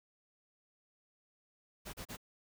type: noise bursts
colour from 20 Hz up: pink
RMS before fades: -45 dBFS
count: 3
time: 1.85-2.171 s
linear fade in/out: 20 ms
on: 85 ms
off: 33 ms
effects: none